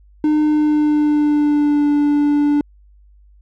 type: tone with pitch glide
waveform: triangle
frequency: 303.6 to 291.9 Hz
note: D#4 to D4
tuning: -42 to -10 cents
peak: -10 dBFS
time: 0.24-2.61 s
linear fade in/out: 2 ms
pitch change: -68 cents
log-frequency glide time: 0.41-1.88 s
effects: added 50 Hz sine -45 dBFS peak until 3.41 s